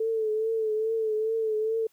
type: tone with vibrato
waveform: sine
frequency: 440 Hz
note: A4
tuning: in tune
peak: -24 dBFS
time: 0-1.87 s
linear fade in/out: 5 ms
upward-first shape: triangle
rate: 2.4 Hz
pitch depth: 53 cents each way
effects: white hiss -67 dBFS RMS until 1.92 s